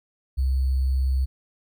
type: tone with sample-and-hold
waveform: sine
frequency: 65.9 Hz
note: C2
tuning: 13 cents sharp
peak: -19 dBFS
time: 0.37-1.26 s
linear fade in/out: 20 ms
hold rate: 4410 Hz
effects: none